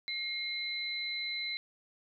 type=tone pair together; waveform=sine; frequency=2135 / 4030 Hz; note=C7 / B7; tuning=+34 / +34 cents; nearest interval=major seventh; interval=1100 cents; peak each=-37 / -36 dBFS; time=0.08-1.57 s; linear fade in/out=0 ms; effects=none